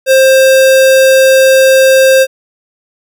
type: tone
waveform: square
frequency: 529 Hz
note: C5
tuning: 19 cents sharp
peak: -4 dBFS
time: 0.06-2.27 s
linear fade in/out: 50 ms
effects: none